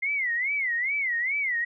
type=tone with vibrato; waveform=sine; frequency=2071 Hz; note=C7; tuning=18 cents flat; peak=-24 dBFS; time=0.02-1.65 s; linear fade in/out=10 ms; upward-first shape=sine; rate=2.4 Hz; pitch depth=190 cents each way; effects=none